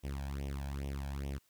sawtooth tone with flanger, 69.3 Hz, C#2, in tune, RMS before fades -39 dBFS, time 0.03-1.39 s, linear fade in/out 20 ms, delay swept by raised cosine 0.33 to 1.26 ms, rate 2.4 Hz, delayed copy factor +0.9, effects white hiss -72 dBFS RMS until 1.49 s

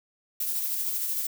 violet noise with tremolo, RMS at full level -28 dBFS, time 0.4-1.27 s, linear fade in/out 5 ms, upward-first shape sine, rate 13 Hz, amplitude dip 30%, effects none

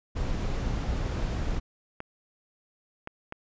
brown noise, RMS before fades -29 dBFS, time 0.15-1.6 s, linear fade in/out 20 ms
clicks, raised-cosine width 0.5 ms, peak -21 dBFS, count 3, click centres 2.004 / 3.074 / 3.324 s
effects resampled to 16000 Hz

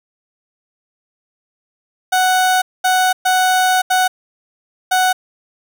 30% pulse tone bursts at uneven times, 742 Hz, F#5, 5 cents sharp, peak -9 dBFS, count 5, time 2.12-2.62 / 2.84-3.13 / 3.25-3.82 / 3.9-4.08 / 4.91-5.13 s, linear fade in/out 10 ms, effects none

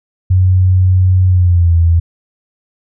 sine tone with pitch glide, 92.5 to 83.85 Hz, F#2 to E2, 0 to +30 cents, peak -6 dBFS, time 0.3-2 s, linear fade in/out 10 ms, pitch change -170 cents, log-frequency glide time 1.27-1.75 s, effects none

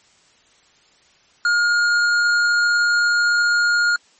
sine tone with tanh clipping, 1422 Hz, F6, 31 cents sharp, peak -16 dBFS, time 1.45-3.96 s, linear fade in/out 2 ms, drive 12 dB, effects white hiss -55 dBFS RMS until 4.19 s + MP3 32 kbps

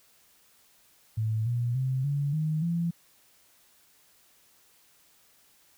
sine tone with pitch steps, 110 / 119.96 / 130.81 / 142.65 / 155.56 / 169.64 Hz, A2 / B2 / C3 / C#3 / D#3 / E3, 0 / -50 / 0 / +50 / 0 / +50 cents, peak -25 dBFS, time 1.17-2.91 s, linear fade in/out 10 ms, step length 290 ms, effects white hiss -62 dBFS RMS until 5.77 s

